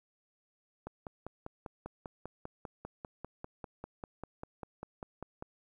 click train, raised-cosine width 1 ms, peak -27 dBFS, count 24, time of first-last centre 0.87-5.424 s, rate 5.05 Hz, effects 11-bit

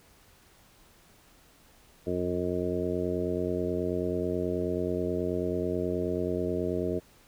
harmonic tone with a mistuned harmonic, 89.3 Hz, F2, 39 cents sharp, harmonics 1 / 2 / 3 / 4 / 5 / 6 / 7, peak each -37 / -36 / -35 / -32 / -33 / -42 / -36 dBFS, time 2.06-7 s, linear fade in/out 20 ms, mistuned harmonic 1, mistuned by -42 cents, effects pink hiss -59 dBFS RMS until 7.27 s

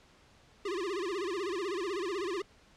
square tone with vibrato, 373.8 Hz, F#4, 18 cents sharp, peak -33 dBFS, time 0.65-2.42 s, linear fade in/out 5 ms, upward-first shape sine, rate 16 Hz, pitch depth 180 cents each way, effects pink hiss -61 dBFS RMS until 2.76 s + low-pass 6000 Hz 12 dB/octave

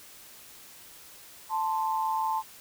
sine tone pair together, 880.7 / 1046.5 Hz, A5 / C6, +1 / 0 cents, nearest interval minor third, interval 299 cents, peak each -27 / -31 dBFS, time 1.49-2.43 s, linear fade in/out 50 ms, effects white hiss -50 dBFS RMS until 2.6 s

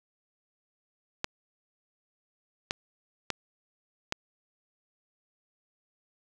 clicks, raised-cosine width 0.2 ms, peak -11 dBFS, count 4, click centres 1.244 / 2.709 / 3.303 / 4.124 s, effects none

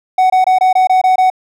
triangle tone bursts, 746 Hz, F#5, 14 cents sharp, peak -5 dBFS, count 8, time 0.18-1.301 s, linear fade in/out 5 ms, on 120 ms, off 23 ms, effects none

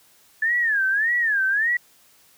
sine tone with vibrato, 1728 Hz, A6, 32 cents flat, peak -18 dBFS, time 0.42-1.77 s, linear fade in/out 5 ms, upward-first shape sine, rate 1.7 Hz, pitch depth 200 cents each way, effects white hiss -56 dBFS RMS until 2.37 s + high-pass 60 Hz 12 dB/octave

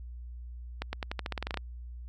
accelerating click train, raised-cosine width 0.3 ms, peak -17 dBFS, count 13, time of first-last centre 0.82-1.573 s, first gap 110 ms, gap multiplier 0.89, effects added 60 Hz sine -40 dBFS peak until 2.08 s

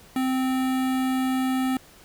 square tone with notch filter, 260 Hz, C4, 11 cents flat, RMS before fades -24 dBFS, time 0.16-1.77 s, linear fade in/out 2 ms, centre 5500 Hz, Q 1.2, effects pink hiss -51 dBFS RMS until 2.04 s

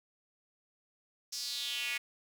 square tone with high-pass filter sweep, 130 Hz, C3, 11 cents flat, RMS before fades -37 dBFS, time 1.32-1.98 s, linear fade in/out 10 ms, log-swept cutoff 5500 to 2200 Hz, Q 4.3, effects none

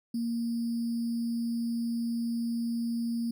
sine tone with sample-and-hold, 233.1 Hz, A#3, in tune, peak -28 dBFS, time 0.14-3.31 s, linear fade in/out 5 ms, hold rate 4900 Hz, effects none

